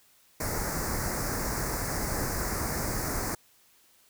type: band-stop noise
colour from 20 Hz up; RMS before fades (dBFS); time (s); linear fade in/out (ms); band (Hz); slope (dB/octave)
pink; -31; 0.4-3.35; 5; 2100 to 4800; 48
effects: white hiss -62 dBFS RMS until 4.09 s